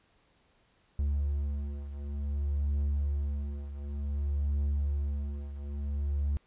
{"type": "beating tone pair", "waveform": "triangle", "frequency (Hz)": [71.3, 71.85], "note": ["C#2", "D2"], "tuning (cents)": [49, -37], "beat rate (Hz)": 0.55, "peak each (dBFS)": [-28, -33], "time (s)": [0.99, 6.37], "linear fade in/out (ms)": 0, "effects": ["pink hiss -68 dBFS RMS until 6.46 s", "resampled to 8000 Hz"]}